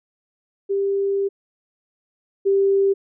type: tone pair in turn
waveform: sine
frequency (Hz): 395.6 / 393.1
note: G4 / G4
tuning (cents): +16 / +5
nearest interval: unison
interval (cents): 11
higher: first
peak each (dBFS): -18 / -14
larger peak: second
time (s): 0.69-1.29 / 2.45-2.94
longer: first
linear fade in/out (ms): 20
effects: none